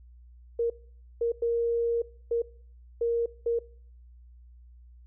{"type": "tone bursts at uneven times", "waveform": "sine", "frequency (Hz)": 467.6, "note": "A#4", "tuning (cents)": 5, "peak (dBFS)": -23, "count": 6, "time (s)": [[0.59, 0.7], [1.21, 1.32], [1.42, 2.02], [2.31, 2.42], [3.01, 3.26], [3.46, 3.59]], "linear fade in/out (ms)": 5, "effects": ["noise-tail reverb RT60 0.5 s tail -22 dB re dry", "added 60 Hz sine -49 dBFS peak until 5.06 s"]}